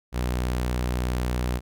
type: tone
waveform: sawtooth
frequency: 61.6 Hz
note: B1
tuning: 4 cents flat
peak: -20 dBFS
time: 0.12-1.61 s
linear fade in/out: 50 ms
effects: none